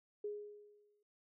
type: tone with exponential decay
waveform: sine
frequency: 415.3 Hz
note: G#4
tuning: in tune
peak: -37 dBFS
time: 0.24-1.03 s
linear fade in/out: 5 ms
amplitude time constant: 170 ms
effects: none